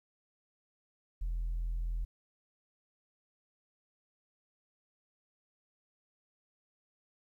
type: tone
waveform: sine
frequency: 41.9 Hz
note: E1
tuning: 29 cents sharp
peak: -30 dBFS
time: 1.21-2.05 s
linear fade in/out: 10 ms
effects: tanh soft clip ceiling -30 dBFS + 12-bit